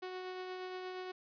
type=tone with tremolo; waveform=sawtooth; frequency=368.9 Hz; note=F#4; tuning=5 cents flat; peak=-36 dBFS; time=0.02-1.12 s; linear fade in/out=10 ms; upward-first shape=triangle; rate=8.5 Hz; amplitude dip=30%; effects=resampled to 11025 Hz + 13-bit